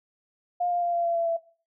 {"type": "tone with pitch steps", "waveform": "sine", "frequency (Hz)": [708, 701.1, 694.2, 687.4, 680.7, 674.1, 667.5], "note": ["F5", "F5", "F5", "F5", "F5", "E5", "E5"], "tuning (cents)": [23, 7, -11, -28, -45, 39, 22], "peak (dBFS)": -23, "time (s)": [0.6, 1.37], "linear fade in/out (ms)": 10, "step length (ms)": 110, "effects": ["noise-tail reverb RT60 0.4 s tail -19 dB re dry"]}